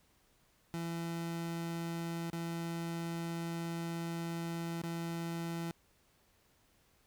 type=tone with dropouts; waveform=30% pulse; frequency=167.7 Hz; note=E3; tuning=30 cents sharp; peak=-34 dBFS; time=0.74-5.71 s; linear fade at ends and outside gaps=0 ms; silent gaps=2.301-2.331 / 4.817-4.837 s; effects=pink hiss -70 dBFS RMS until 7.06 s